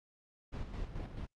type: noise with tremolo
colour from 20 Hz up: brown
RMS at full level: -40 dBFS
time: 0.52-1.27 s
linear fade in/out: 20 ms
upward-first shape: square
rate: 4.6 Hz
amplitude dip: 50%
effects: low-pass 5000 Hz 12 dB/octave + Opus 48 kbps